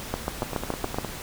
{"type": "two click trains", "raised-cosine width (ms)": 1, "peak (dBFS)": [-16, -11], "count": [7, 7], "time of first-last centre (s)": [[0.43, 1.047], [0.14, 0.985]], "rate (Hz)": [9.72, 7.1], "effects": ["pink hiss -37 dBFS RMS until 1.22 s"]}